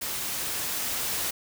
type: noise with level ramp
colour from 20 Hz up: white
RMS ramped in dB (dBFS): -32 to -29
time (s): 0.01-1.31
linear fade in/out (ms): 10
effects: none